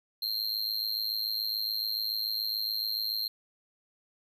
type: tone with amplitude modulation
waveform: square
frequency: 4186 Hz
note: C8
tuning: in tune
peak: -26 dBFS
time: 0.22-3.28 s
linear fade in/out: 5 ms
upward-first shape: sine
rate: 107 Hz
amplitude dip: 95%
effects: none